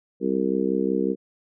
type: harmonic tone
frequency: 65.41 Hz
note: C2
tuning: in tune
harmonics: 3 / 4 / 5 / 6 / 7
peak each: -27 / -27 / -27 / -27 / -27 dBFS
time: 0.2-1.16 s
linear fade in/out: 50 ms
effects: none